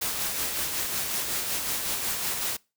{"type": "noise with tremolo", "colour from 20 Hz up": "white", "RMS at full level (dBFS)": -28, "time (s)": [0.01, 2.57], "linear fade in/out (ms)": 10, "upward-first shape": "sine", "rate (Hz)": 5.4, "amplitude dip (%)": 35, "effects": ["noise-tail reverb RT60 0.3 s tail -25 dB re dry"]}